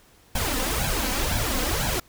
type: noise with flanger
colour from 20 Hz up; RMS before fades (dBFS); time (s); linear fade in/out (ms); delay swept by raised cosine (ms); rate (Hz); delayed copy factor
pink; -25; 0.35-2; 5; 1.2 to 4; 2; +0.8
effects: pink hiss -56 dBFS RMS until 2.08 s